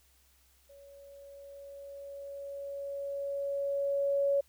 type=tone with level ramp; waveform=sine; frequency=560 Hz; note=C#5; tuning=18 cents sharp; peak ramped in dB=-52 to -24 dBFS; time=0.69-4.41 s; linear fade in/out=10 ms; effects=added 65 Hz sine -67 dBFS peak until 4.48 s + white hiss -67 dBFS RMS until 4.48 s